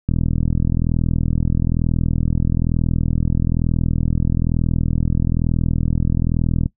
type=click train; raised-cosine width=5 ms; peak=-6 dBFS; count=271; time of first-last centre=0.09-6.659 s; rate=41.1 Hz; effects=noise-tail reverb RT60 0.1 s tail -20 dB re dry